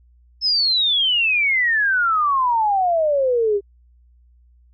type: exponential sweep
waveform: sine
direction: down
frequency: 5274 to 392 Hz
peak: -15 dBFS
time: 0.41-3.61 s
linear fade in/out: 50 ms
effects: added 60 Hz sine -50 dBFS peak until 4.73 s